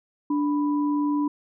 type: tone pair together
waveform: sine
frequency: 292.8 / 989.4 Hz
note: D4 / B5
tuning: -5 / +3 cents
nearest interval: octave + major sixth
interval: 2108 cents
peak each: -21 / -31 dBFS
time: 0.3-1.28 s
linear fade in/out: 5 ms
effects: none